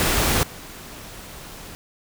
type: noise with level steps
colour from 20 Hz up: pink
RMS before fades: -20 / -39 dBFS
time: 0-1.75 s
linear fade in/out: 0 ms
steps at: 0.43 s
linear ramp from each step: 2 ms
effects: none